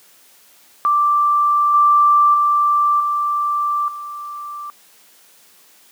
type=tone with level steps; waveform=sine; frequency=1174.7 Hz; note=D6; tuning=in tune; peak=-12 / -9 / -12 / -16 / -27 dBFS; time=0.85-4.7 s; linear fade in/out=0 ms; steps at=1.74 / 2.34 / 3 / 3.88 s; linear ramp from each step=2 ms; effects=white hiss -50 dBFS RMS until 5.91 s + high-pass 200 Hz 12 dB/octave